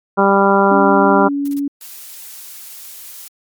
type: harmonic tone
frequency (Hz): 197.4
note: G3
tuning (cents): +12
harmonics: 1 / 2 / 3 / 4 / 5 / 6 / 7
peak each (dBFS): -16 / -15 / -17 / -17 / -16 / -21 / -18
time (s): 0.17-1.29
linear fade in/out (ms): 20
type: tone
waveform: sine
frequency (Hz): 282.7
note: C#4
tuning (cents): +34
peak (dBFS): -16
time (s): 0.71-1.68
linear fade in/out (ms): 5
type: noise bursts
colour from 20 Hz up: blue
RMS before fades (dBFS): -35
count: 3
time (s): 1.45-1.595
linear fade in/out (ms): 5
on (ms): 31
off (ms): 26
type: noise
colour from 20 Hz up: blue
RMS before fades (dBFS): -34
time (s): 1.81-3.28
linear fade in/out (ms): 2
effects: MP3 96 kbps